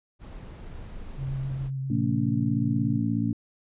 brown noise, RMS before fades -39 dBFS, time 0.19-1.71 s, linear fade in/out 50 ms
sine tone with vibrato, 134.2 Hz, C3, 44 cents sharp, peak -28 dBFS, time 1.17-3.01 s, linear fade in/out 50 ms, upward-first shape square, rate 7.5 Hz, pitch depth 15 cents each way
harmonic tone, 56.7 Hz, A#1, 47 cents flat, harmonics 2 / 3 / 4 / 5, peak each -28 / -33 / -27 / -29 dBFS, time 1.9-3.33 s, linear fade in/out 5 ms
effects resampled to 8000 Hz

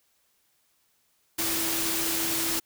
sine tone in noise, 329.6 Hz, E4, in tune, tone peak -34 dBFS, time 1.38-2.6 s, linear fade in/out 10 ms, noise white, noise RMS -28 dBFS, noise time 1.38-2.6 s, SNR -9 dB, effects white hiss -69 dBFS RMS until 2.65 s

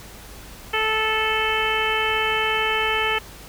harmonic tone, 437.6 Hz, A4, 9 cents flat, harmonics 1 / 2 / 3 / 4 / 5 / 6 / 7, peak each -27 / -27 / -27 / -27 / -27 / -27 / -27 dBFS, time 0.73-3.19 s, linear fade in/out 10 ms, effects added 50 Hz sine -43 dBFS peak until 3.48 s + pink hiss -42 dBFS RMS until 3.48 s

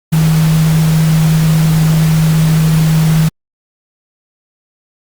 sine tone in noise, 158.8 Hz, D#3, 36 cents sharp, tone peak -7 dBFS, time 0.12-3.29 s, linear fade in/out 10 ms, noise pink, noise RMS -22 dBFS, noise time 0.12-3.29 s, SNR +12 dB, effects Opus 48 kbps

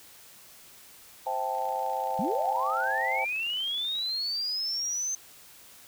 sine chord, A minor seventh, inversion first, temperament equal, 523.3 / 659.3 / 784 / 880 Hz, C5 / E5 / G5 / A5, 0 / 0 / 0 / 0 cents, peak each -35 / -37 / -31 / -32 dBFS, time 1.26-3.25 s, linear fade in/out 10 ms
click train, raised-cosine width 0.2 ms, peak -34 dBFS, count 74, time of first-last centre 1.55-4.094 s, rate 28.7 Hz
sine linear sweep, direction up, 164.7 to 6272 Hz, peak -28 dBFS, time 2.19-5.15 s, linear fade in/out 2 ms
effects white hiss -52 dBFS RMS until 5.87 s

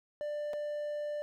triangle tone with dropouts, 592 Hz, D5, 14 cents sharp, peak -32 dBFS, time 0.21-1.22 s, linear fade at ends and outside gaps 0 ms, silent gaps 0.533-0.537 s, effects none

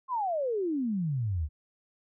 sine exponential sweep, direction down, 1082 to 70 Hz, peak -27 dBFS, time 0.08-1.49 s, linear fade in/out 50 ms, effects none

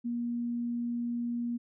sine tone, 238 Hz, A#3, 36 cents sharp, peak -30 dBFS, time 0.04-1.58 s, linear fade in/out 20 ms, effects none

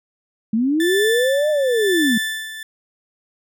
sine linear two-way sweep, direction up then down, 210.6 to 618 to 210.6 Hz, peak -15 dBFS, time 0.53-2.18 s, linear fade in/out 5 ms, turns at 1.5 s
30% pulse tone with tremolo, 1760 Hz, A6, in tune, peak -16 dBFS, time 0.8-2.63 s, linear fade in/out 2 ms, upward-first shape sine, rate 1 Hz, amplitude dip 75%
effects none

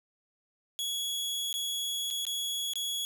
sawtooth tone with dropouts, 3354 Hz, G#7, 16 cents sharp, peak -28 dBFS, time 0.79-3.05 s, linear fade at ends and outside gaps 0 ms, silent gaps 1.528-1.54 / 2.103-2.109 / 2.252-2.267 / 2.735-2.756 s, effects none

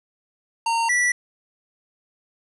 square tone pair in turn, 919 / 1957.4 Hz, A#5 / B6, -25 / -16 cents, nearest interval octave + minor second, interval 1309 cents, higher second, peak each -20 / -18 dBFS, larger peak second, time 0.66-0.89 / 0.89-1.12 s, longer neither, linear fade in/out 5 ms, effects resampled to 24000 Hz + 8-bit

